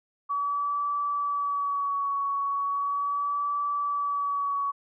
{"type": "tone with vibrato", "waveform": "sine", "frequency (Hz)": 1137, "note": "C#6", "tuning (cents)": 44, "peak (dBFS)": -25, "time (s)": [0.29, 4.72], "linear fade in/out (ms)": 20, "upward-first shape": "sine", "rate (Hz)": 0.37, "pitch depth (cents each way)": 28, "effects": []}